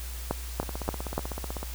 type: two click trains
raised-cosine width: 1 ms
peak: -20 / -12 dBFS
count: 17 / 4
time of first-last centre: 0.63-1.63 / 0.31-1.18 s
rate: 16 / 3.45 Hz
effects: added 60 Hz sine -35 dBFS peak until 1.74 s + white hiss -43 dBFS RMS until 1.74 s